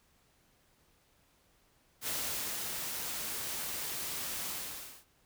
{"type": "noise with ADSR envelope", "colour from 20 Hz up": "white", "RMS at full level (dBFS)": -35, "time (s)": [2.01, 5.05], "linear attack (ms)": 64, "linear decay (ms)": 560, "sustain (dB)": -3, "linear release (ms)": 550, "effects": ["pink hiss -69 dBFS RMS until 5.25 s"]}